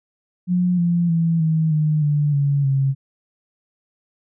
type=tone with pitch steps; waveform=sine; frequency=179.2 / 172.3 / 165.66 / 159.28 / 153.15 / 147.25 / 141.58 / 136.12 Hz; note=F3 / F3 / E3 / D#3 / D#3 / D3 / C#3 / C#3; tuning=+45 / -23 / +9 / +41 / -27 / +5 / +37 / -31 cents; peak=-15 dBFS; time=0.47-2.95 s; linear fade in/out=50 ms; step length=310 ms; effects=none